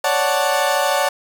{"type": "chord", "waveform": "30% pulse", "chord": "D major seventh", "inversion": "third", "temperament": "equal", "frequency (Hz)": [554.4, 587.3, 740, 880], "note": ["C#5", "D5", "F#5", "A5"], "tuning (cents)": [0, 0, 0, 0], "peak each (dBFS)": -19, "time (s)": [0.04, 1.09], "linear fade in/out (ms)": 5, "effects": ["7-bit"]}